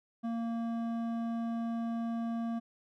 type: tone with hard clipping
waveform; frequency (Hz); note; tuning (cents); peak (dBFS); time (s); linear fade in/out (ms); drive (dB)
sine; 230.7; A#3; -18; -34; 0.23-2.6; 20; 10
effects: none